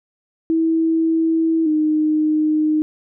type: tone pair in turn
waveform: sine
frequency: 325 / 307.8 Hz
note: E4 / D#4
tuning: -24 / -19 cents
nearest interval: minor second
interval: 95 cents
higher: first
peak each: -14 dBFS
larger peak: neither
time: 0.5-1.66 / 1.66-2.82 s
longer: neither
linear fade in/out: 0 ms
effects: none